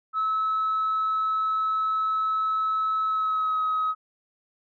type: tone with pitch glide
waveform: sine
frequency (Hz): 1297 to 1270.3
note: E6 to D#6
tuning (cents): -28 to +36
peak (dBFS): -21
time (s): 0.13-3.95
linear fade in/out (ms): 50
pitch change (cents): -36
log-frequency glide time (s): 3.04-3.62
effects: tanh soft clip ceiling -19 dBFS